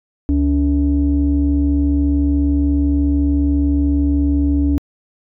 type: tone pair together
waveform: sine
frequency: 71.33 / 285.3 Hz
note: D2 / C#4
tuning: -50 / +50 cents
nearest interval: 2 octaves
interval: 2400 cents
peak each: -14 dBFS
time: 0.29-4.78 s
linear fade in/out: 0 ms
effects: tanh soft clip ceiling -7 dBFS

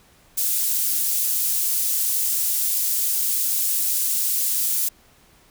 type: high-pass noise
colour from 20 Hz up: pink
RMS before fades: -22 dBFS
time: 0.37-4.89 s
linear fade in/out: 10 ms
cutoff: 10000 Hz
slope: 12 dB/octave
effects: pink hiss -55 dBFS RMS until 5.5 s

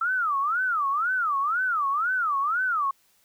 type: tone with vibrato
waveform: sine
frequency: 1292 Hz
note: E6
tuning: 35 cents flat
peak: -22 dBFS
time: 0.01-2.91 s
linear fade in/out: 5 ms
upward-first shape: sine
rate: 2 Hz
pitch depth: 290 cents each way
effects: white hiss -64 dBFS RMS until 3.24 s

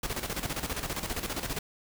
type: noise with tremolo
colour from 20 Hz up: pink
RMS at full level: -32 dBFS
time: 0.03-1.59 s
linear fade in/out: 5 ms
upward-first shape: square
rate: 15 Hz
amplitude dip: 65%
effects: none

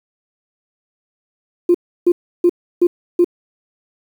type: tone bursts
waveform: sine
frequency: 350 Hz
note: F4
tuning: 4 cents sharp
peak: -7 dBFS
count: 5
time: 1.69-3.245 s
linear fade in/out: 5 ms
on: 55 ms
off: 320 ms
effects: tanh soft clip ceiling -3 dBFS + 7-bit

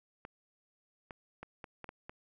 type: clicks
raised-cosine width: 0.5 ms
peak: -29 dBFS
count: 7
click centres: 0.251 / 1.108 / 1.43 / 1.642 / 1.843 / 1.891 / 2.095 s
effects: none

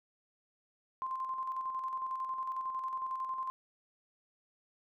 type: tone with tremolo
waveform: sine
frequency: 1046.5 Hz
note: C6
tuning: in tune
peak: -33 dBFS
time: 1.02-3.5 s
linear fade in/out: 0 ms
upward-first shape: square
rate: 11 Hz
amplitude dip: 40%
effects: none

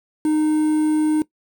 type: tone with quantisation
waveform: triangle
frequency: 307.7 Hz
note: D#4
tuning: 19 cents flat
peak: -13 dBFS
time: 0.25-1.22 s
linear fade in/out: 2 ms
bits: 6
effects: noise-tail reverb RT60 0.1 s tail -19 dB re dry

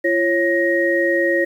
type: tone cluster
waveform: sine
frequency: 341.6 / 549 / 1877 Hz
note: F4 / C#5 / A#6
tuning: -38 / -17 / +11 cents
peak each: -19 dBFS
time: 0.04-1.45 s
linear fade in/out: 10 ms
effects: 8-bit

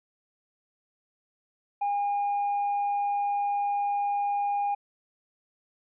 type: tone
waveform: triangle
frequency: 812 Hz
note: G#5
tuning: 39 cents flat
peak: -22 dBFS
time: 1.81-4.75 s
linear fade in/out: 10 ms
effects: tanh soft clip ceiling -19 dBFS + resampled to 8000 Hz

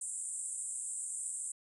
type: band-pass noise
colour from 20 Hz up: pink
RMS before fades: -40 dBFS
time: 0.01-1.52 s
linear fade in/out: 5 ms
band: 7600 to 9400 Hz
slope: 96 dB/octave
effects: none

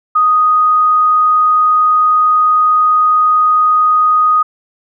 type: tone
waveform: sine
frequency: 1244.5 Hz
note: D#6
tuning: in tune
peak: -7 dBFS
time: 0.15-4.43 s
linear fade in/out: 10 ms
effects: none

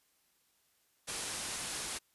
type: low-pass noise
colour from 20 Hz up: white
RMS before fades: -40 dBFS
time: 1.07-1.99 s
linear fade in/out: 20 ms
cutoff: 11000 Hz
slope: 96 dB/octave
effects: white hiss -73 dBFS RMS until 2.14 s + resampled to 32000 Hz

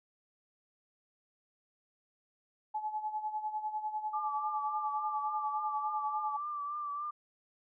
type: tone with tremolo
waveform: sine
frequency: 856 Hz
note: A5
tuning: 48 cents flat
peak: -31 dBFS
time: 2.74-6.37 s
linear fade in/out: 10 ms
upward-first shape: sine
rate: 10 Hz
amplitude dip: 70%
type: tone with vibrato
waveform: sine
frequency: 1174.7 Hz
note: D6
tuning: in tune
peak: -35 dBFS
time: 4.13-7.11 s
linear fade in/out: 10 ms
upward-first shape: triangle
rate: 3.5 Hz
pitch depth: 45 cents each way
effects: none

